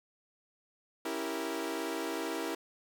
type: chord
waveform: sawtooth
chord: C# diminished seventh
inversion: none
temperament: equal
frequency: 277.2 / 329.6 / 392 / 466.2 Hz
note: C#4 / E4 / G4 / Bb4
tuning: 0 / 0 / 0 / 0 cents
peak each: -38 / -33 / -37 / -36 dBFS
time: 1.05-2.55 s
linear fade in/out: 5 ms
effects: none